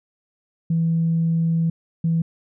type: tone pair in turn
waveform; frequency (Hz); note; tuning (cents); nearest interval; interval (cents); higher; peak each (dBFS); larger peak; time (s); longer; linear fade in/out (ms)
sine; 164.81 / 164.81; E3 / E3; 0 / 0; unison; 0; neither; -16; neither; 0.7-1.7 / 2.04-2.22; first; 5
effects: tanh soft clip ceiling -12 dBFS